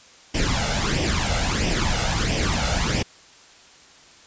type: noise with flanger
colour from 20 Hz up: pink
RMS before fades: -22 dBFS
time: 0.34-3.03 s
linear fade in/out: 10 ms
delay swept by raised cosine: 0.36 to 1.46 ms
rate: 1.5 Hz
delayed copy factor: +0.65
effects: white hiss -49 dBFS RMS until 4.26 s + resampled to 16000 Hz